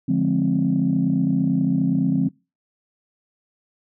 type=chord; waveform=sine; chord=D half-diminished seventh; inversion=none; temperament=just; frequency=146.83 / 176.2 / 211.4 / 264.3 Hz; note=D3 / F3 / Ab3 / C4; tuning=0 / +16 / +31 / +18 cents; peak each=-24 / -21 / -24 / -20 dBFS; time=0.08-2.29 s; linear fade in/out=10 ms; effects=noise-tail reverb RT60 0.3 s tail -26 dB re dry + tanh soft clip ceiling -9 dBFS